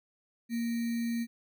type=tone with sample-and-hold; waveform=sine; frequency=233.1 Hz; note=A#3; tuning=in tune; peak=-29 dBFS; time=0.49-1.27 s; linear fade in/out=50 ms; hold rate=2100 Hz; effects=none